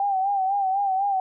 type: tone with vibrato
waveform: sine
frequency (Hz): 781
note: G5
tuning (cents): -7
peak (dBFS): -20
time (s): 0-1.2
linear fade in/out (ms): 2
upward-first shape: sine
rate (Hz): 4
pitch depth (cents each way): 67
effects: none